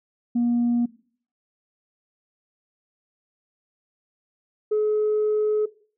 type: tone pair in turn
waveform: sine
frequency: 238.8 / 425.7 Hz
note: A#3 / G#4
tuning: +42 / +43 cents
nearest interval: minor seventh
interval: 1001 cents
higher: second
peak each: -17 dBFS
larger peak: neither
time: 0.35-0.86 / 4.71-5.66 s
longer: second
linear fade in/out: 10 ms
effects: noise-tail reverb RT60 0.5 s tail -20 dB re dry + tanh soft clip ceiling -16 dBFS